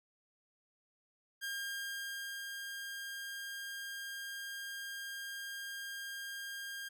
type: tone with ADSR envelope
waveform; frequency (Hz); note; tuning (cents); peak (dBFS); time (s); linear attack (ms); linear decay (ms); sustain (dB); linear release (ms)
sawtooth; 1609; G6; +45; -34; 1.41-6.89; 30; 1000; -4; 13
effects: none